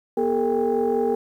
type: tone cluster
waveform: sine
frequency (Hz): 241.8 / 407.5 / 452.6 / 798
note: B3 / G#4 / A4 / G5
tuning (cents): -36 / -33 / +49 / +31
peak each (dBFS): -26 / -23 / -21 / -27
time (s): 0.17-1.15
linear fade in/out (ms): 5
effects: tanh soft clip ceiling -12 dBFS + 9-bit